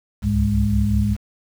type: tone cluster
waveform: sine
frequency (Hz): 66.1 / 71.4 / 104.7 / 205.6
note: C2 / D2 / G#2 / G#3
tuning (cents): +18 / -48 / +15 / -17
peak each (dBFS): -22 / -24 / -20 / -20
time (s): 0.22-1.17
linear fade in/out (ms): 50
effects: 7-bit